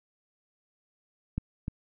clicks, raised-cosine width 5 ms, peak -17 / -20 dBFS, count 2, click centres 1.38 / 1.681 s, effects none

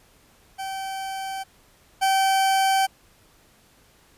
40% pulse tone pair in turn, 772 / 772 Hz, G5 / G5, -27 / -27 cents, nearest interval unison, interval 0 cents, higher neither, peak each -28 / -17 dBFS, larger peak second, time 0.58-1.44 / 2.01-2.87 s, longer neither, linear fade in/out 20 ms, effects pink hiss -57 dBFS RMS until 4.17 s + resampled to 32000 Hz

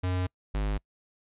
square tone pair in turn, 91.3 / 50.96 Hz, F#2 / G#1, -23 / -32 cents, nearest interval minor seventh, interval 1009 cents, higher first, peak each -27 dBFS, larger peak neither, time 0.03-0.27 / 0.54-0.78 s, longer neither, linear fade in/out 10 ms, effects noise-tail reverb RT60 0.1 s tail -26 dB re dry + resampled to 8000 Hz

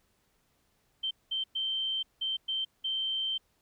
sine tone bursts at uneven times, 3121 Hz, G7, 8 cents flat, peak -29 dBFS, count 6, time 1.03-1.11 / 1.31-1.44 / 1.55-2.03 / 2.21-2.37 / 2.48-2.65 / 2.84-3.38 s, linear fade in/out 10 ms, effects pink hiss -72 dBFS RMS until 3.61 s

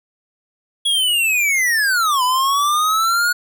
square linear two-way sweep, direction down then up, 3355 to 987.8 to 1455 Hz, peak -15 dBFS, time 0.85-3.33 s, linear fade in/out 10 ms, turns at 2.23 s, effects none

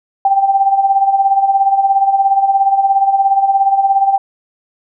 sine tone with tremolo, 785 Hz, G5, 2 cents sharp, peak -6 dBFS, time 0.25-4.18 s, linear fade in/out 2 ms, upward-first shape sine, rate 17 Hz, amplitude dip 65%, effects none

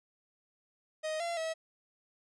45% pulse tone with pitch steps, 625 / 683 / 645 Hz, D#5 / F5 / E5, +8 / -39 / -38 cents, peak -33 dBFS, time 1.03-1.54 s, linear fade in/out 20 ms, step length 170 ms, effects resampled to 22050 Hz

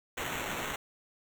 white noise with sample-and-hold, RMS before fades -36 dBFS, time 0.17-0.76 s, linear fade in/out 5 ms, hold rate 4900 Hz, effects none

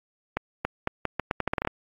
accelerating click train, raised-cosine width 0.5 ms, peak -10 dBFS, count 13, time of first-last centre 0.37-1.674 s, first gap 280 ms, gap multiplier 0.8, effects AAC 32 kbps

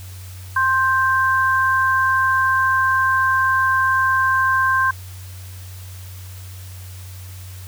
sine tone pair together, 1053.7 / 1568 Hz, C6 / G6, +12 / 0 cents, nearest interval perfect fifth, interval 688 cents, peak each -17 dBFS, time 0.56-4.91 s, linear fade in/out 5 ms, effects added 92 Hz sine -33 dBFS peak until 7.67 s + white hiss -43 dBFS RMS until 7.67 s

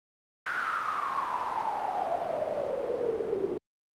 pink noise with band-pass filter sweep, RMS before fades -31 dBFS, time 0.46-3.58 s, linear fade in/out 5 ms, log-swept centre 1500 to 370 Hz, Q 9.1, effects Opus 48 kbps

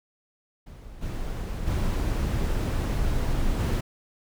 brown noise with level steps, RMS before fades -43 / -31 / -25 / -23 dBFS, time 0.66-3.81 s, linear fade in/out 10 ms, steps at 1.01 / 1.66 / 3.58 s, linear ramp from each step 20 ms, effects none

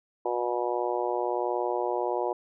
harmonic tone, 121.3 Hz, B2, 31 cents flat, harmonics 3 / 4 / 5 / 6 / 7 / 8, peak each -31 / -32 / -33 / -34 / -34 / -35 dBFS, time 0.25-2.33 s, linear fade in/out 5 ms, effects none

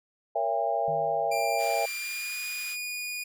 sine chord, A# diminished seventh, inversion none, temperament just, 466.2 / 559.4 / 671.3 / 805.5 Hz, A#4 / C#5 / E5 / G5, 0 / +16 / +31 / +47 cents, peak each -34 / -32 / -28 / -29 dBFS, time 0.35-1.86 s, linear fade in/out 10 ms
sine tone with exponential decay, 154.8 Hz, D#3, 9 cents flat, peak -36 dBFS, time 0.88-1.71 s, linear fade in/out 0 ms, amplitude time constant 180 ms
sawtooth tone with pitch glide, 2378 to 2452 Hz, D7 to D#7, +21 to -26 cents, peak -29 dBFS, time 1.31-3.24 s, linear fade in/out 10 ms, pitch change +53 cents, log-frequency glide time 1.86-2.4 s
pink high-pass noise, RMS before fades -44 dBFS, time 1.57-2.77 s, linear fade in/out 50 ms, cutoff 1400 Hz, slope 24 dB/octave
effects none

